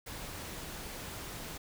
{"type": "noise", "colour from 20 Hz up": "pink", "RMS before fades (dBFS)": -43, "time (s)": [0.06, 1.58], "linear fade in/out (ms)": 10, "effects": []}